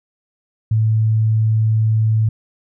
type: tone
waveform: sine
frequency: 110 Hz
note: A2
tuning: in tune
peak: -12 dBFS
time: 0.71-2.29 s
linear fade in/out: 5 ms
effects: none